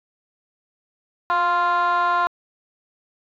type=tone with frequency modulation; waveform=sine; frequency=1046.5 Hz; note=C6; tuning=in tune; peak=-14 dBFS; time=1.3-2.27 s; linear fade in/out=0 ms; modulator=345 Hz; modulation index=0.98; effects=tanh soft clip ceiling -16 dBFS